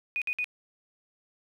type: tone bursts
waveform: sine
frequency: 2477 Hz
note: D#7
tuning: 8 cents flat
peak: -27 dBFS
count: 3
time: 0.16-0.443 s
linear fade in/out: 0 ms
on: 57 ms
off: 56 ms
effects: 10-bit